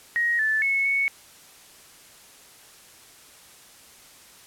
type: tone with pitch steps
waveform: sine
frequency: 1884 / 1750 / 2197 / 2215 Hz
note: A#6 / A6 / C#7 / C#7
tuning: +18 / -10 / -16 / -2 cents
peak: -20 dBFS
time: 0.16-1.08 s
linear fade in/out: 0 ms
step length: 230 ms
effects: white hiss -50 dBFS RMS until 4.46 s + low-pass 12000 Hz 12 dB/octave